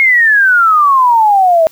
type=exponential sweep; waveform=sine; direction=down; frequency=2179 to 630 Hz; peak=-5 dBFS; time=0-1.67 s; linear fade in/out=0 ms; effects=white hiss -43 dBFS RMS until 1.71 s